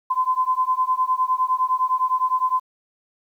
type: beating tone pair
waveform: sine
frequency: 1020 / 1029.8 Hz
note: C6 / C6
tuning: -44 / -28 cents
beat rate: 9.8 Hz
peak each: -21 dBFS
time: 0.1-2.6 s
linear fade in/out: 10 ms
effects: 9-bit